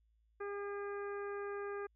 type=harmonic tone; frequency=404.4 Hz; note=G#4; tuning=46 cents flat; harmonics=1 / 2 / 3 / 4 / 5 / 6; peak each=-40 / -52 / -48 / -50 / -59 / -61 dBFS; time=0.4-1.87 s; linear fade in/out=10 ms; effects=added 55 Hz sine -70 dBFS peak until 1.95 s